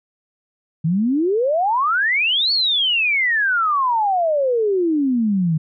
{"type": "exponential two-way sweep", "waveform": "sine", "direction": "up then down", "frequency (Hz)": [152.3, 4500, 152.3], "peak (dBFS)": -15, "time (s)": [0.84, 5.58], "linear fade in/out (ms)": 10, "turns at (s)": 2.52, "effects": []}